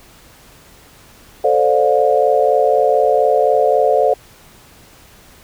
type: chord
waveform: sine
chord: D minor seventh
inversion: second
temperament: equal with one note detuned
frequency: 440 / 523.3 / 587.3 / 714.8 Hz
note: A4 / C5 / D5 / F5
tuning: 0 / 0 / 0 / +40 cents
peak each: -16 dBFS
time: 1.44-4.14 s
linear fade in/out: 5 ms
effects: pink hiss -45 dBFS RMS until 5.43 s